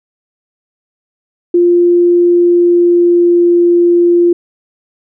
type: tone with pitch glide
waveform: sine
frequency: 349.2 to 347 Hz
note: F4 to F4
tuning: 0 to -11 cents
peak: -5 dBFS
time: 1.54-4.33 s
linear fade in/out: 5 ms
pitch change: -11 cents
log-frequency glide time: 2.27-3.56 s
effects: none